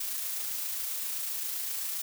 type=noise with amplitude modulation; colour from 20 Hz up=blue; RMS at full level=-33 dBFS; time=0-2.02 s; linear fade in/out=5 ms; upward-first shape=sine; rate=27.6 Hz; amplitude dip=25%; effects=none